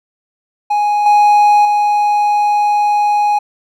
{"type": "tone with level steps", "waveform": "triangle", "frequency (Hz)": 830.6, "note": "G#5", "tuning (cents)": 0, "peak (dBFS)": [-9, -4, -8], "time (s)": [0.7, 3.39], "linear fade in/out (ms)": 10, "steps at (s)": [1.06, 1.65], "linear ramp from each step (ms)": 2, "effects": []}